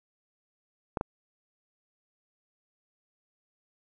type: clicks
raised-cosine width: 1 ms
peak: -15 dBFS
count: 2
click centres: 0.972 / 1.011 s
effects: none